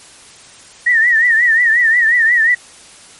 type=tone with vibrato; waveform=sine; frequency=1866 Hz; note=A#6; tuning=1 cent sharp; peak=-8 dBFS; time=0.86-2.55 s; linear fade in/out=10 ms; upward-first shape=triangle; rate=5.6 Hz; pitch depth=120 cents each way; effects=white hiss -40 dBFS RMS until 3.19 s + MP3 48 kbps